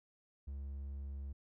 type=tone; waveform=triangle; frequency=69.3 Hz; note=C#2; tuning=in tune; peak=-39 dBFS; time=0.47-1.33 s; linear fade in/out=10 ms; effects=none